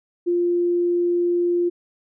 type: tone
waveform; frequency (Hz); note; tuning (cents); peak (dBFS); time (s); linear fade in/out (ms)
sine; 349.2; F4; 0; -17; 0.26-1.7; 20
effects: none